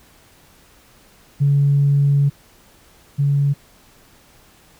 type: tone pair in turn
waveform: sine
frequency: 141.6 / 141.6 Hz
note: C#3 / C#3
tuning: +37 / +37 cents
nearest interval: unison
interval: 0 cents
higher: neither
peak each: -11 / -13 dBFS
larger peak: first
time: 1.4-2.3 / 3.18-3.54 s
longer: first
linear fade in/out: 20 ms
effects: tanh soft clip ceiling -7 dBFS + pink hiss -51 dBFS RMS until 4.79 s